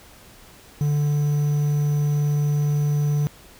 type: tone with quantisation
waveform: triangle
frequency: 146.83 Hz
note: D3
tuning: in tune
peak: -16 dBFS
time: 0.81-3.27 s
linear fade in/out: 0 ms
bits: 7
effects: pink hiss -48 dBFS RMS until 3.59 s